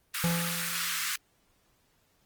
pink high-pass noise, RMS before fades -32 dBFS, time 0.14-1.16 s, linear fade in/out 5 ms, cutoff 1200 Hz, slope 48 dB/octave
square tone with exponential decay, 169.7 Hz, F3, 49 cents flat, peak -24 dBFS, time 0.24-1.12 s, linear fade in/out 0 ms, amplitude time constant 190 ms
effects pink hiss -69 dBFS RMS until 2.25 s + Opus 24 kbps

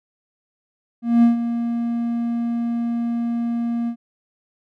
triangle tone with ADSR envelope, 234.7 Hz, A#3, 12 cents sharp, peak -7 dBFS, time 1.02-3.96 s, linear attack 210 ms, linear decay 130 ms, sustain -11 dB, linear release 79 ms, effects none

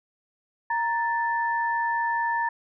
sine tone pair together, 932.3 / 1762.9 Hz, A#5 / A6, 0 / +3 cents, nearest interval major seventh, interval 1103 cents, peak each -24 / -28 dBFS, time 0.7-2.49 s, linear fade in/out 5 ms, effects none

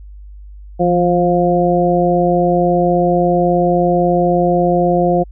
harmonic tone with a mistuned harmonic, 176.3 Hz, F3, 17 cents sharp, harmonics 1 / 2 / 3 / 4, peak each -16 / -16 / -16 / -16 dBFS, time 0.79-5.24 s, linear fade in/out 20 ms, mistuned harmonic 1, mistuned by -33 cents, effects added 50 Hz sine -32 dBFS peak until 5.31 s

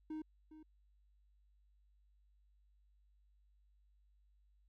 triangle tone with echo, 311.1 Hz, D#4, in tune, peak -39 dBFS, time 0.1-0.22 s, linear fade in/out 5 ms, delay 410 ms, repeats 1, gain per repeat -13 dB, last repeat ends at 0.63 s, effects added 50 Hz sine -68 dBFS peak until 4.68 s

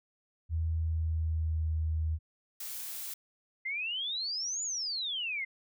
sine tone with pitch glide, 81.1 to 79.25 Hz, E2 to D#2, -28 to +32 cents, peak -28 dBFS, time 0.49-2.19 s, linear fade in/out 50 ms, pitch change -40 cents, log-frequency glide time 0.64-1.76 s
blue noise, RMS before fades -40 dBFS, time 2.6-3.14 s, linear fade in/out 5 ms
sine exponential two-way sweep, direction up then down, 2045 to 7040 to 2045 Hz, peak -32 dBFS, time 3.65-5.45 s, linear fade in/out 10 ms, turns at 4.63 s
effects none

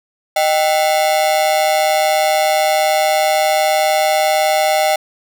45% pulse ring-modulated tone, 699 Hz, F5, 1 cent sharp, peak -9 dBFS, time 0.36-4.96 s, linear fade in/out 5 ms, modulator 79.9 Hz, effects none

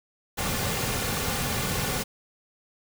pink noise with comb filter, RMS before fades -28 dBFS, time 0.37-2.04 s, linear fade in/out 20 ms, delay 3.1 ms, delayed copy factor -0.5, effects none

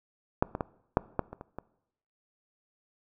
clicks, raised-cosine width 1 ms, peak -8 / -18 / -15 / -7 / -12 / -26 / -27 / -23 dBFS, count 8, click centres 0.425 / 0.551 / 0.608 / 0.971 / 1.193 / 1.33 / 1.411 / 1.586 s, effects noise-tail reverb RT60 0.8 s tail -21 dB re dry

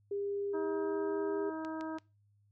sine tone, 402.3 Hz, G4, 45 cents sharp, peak -33 dBFS, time 0.11-1.5 s, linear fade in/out 5 ms
harmonic tone, 317.8 Hz, D#4, 37 cents sharp, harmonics 1 / 2 / 3 / 4 / 5, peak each -38 / -45 / -44 / -49 / -51 dBFS, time 0.53-1.99 s, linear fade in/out 20 ms
clicks, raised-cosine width 0.2 ms, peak -31 dBFS, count 3, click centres 1.649 / 1.81 / 1.985 s
effects noise-tail reverb RT60 0.3 s tail -23 dB re dry + added 102 Hz sine -66 dBFS peak until 2.51 s

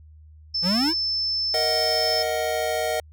sine tone, 5280 Hz, E8, 2 cents sharp, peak -22 dBFS, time 0.54-2.23 s, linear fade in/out 10 ms
square exponential sweep, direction up, 163.1 to 350 Hz, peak -22 dBFS, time 0.62-0.94 s, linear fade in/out 50 ms
square chord, D# minor, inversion second, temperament equal with one note detuned, 466.2 / 626.2 / 740 Hz, A#4 / D#5 / F#5, 0 / +11 / 0 cents, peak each -30 / -26 / -29 dBFS, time 1.54-3 s, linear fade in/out 2 ms
effects added 77 Hz sine -45 dBFS peak until 3.12 s

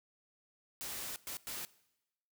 white noise bursts at uneven times, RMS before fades -42 dBFS, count 3, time 0.81-1.16 / 1.27-1.37 / 1.47-1.65 s, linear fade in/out 0 ms, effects noise-tail reverb RT60 0.9 s tail -20 dB re dry

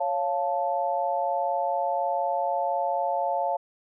sine chord, Db augmented, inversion none, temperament equal with one note detuned, 554.4 / 698.5 / 877 Hz, Db5 / F5 / A5, 0 / 0 / -6 cents, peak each -29 / -27 / -28 dBFS, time 0-3.57 s, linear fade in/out 10 ms, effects none

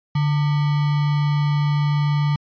sine tone with sample-and-hold, 146.5 Hz, D3, 4 cents flat, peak -16 dBFS, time 0.15-2.36 s, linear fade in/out 5 ms, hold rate 1050 Hz, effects resampled to 11025 Hz

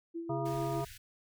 sine tone with tremolo, 334.5 Hz, E4, 25 cents sharp, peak -35 dBFS, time 0.14-0.82 s, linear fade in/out 20 ms, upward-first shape sine, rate 6.7 Hz, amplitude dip 45%
harmonic tone, 136.1 Hz, C#3, 31 cents flat, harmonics 1 / 3 / 5 / 7 / 9, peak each -36 / -39 / -37 / -42 / -45 dBFS, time 0.29-0.85 s, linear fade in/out 10 ms
pink band-stop noise, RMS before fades -50 dBFS, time 0.45-0.98 s, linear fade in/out 10 ms, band 120 to 1500 Hz, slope 96 dB/octave
effects none

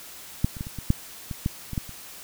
clicks, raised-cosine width 5 ms, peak -8 / -25 / -18 / -24 / -21 / -6 / -19 / -11 / -20 / -13 / -28 dBFS, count 11, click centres 0.445 / 0.568 / 0.609 / 0.669 / 0.787 / 0.904 / 1.312 / 1.461 / 1.733 / 1.778 / 1.893 s, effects white hiss -43 dBFS RMS until 2.23 s

